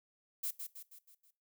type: noise with echo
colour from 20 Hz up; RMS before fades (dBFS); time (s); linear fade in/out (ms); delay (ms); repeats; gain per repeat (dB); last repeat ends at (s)
violet; -37; 0.43-0.51; 10; 160; 5; -6; 1.31
effects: noise-tail reverb RT60 0.3 s tail -19 dB re dry